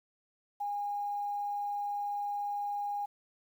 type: tone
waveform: sine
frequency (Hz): 817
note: G#5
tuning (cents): -29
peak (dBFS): -32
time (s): 0.6-3.06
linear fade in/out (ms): 10
effects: 10-bit